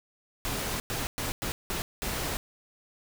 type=noise bursts at uneven times; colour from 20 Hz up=pink; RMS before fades=-32 dBFS; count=6; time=0.45-0.8 / 0.9-1.07 / 1.18-1.32 / 1.42-1.52 / 1.7-1.82 / 2.02-2.37 s; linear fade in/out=0 ms; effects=none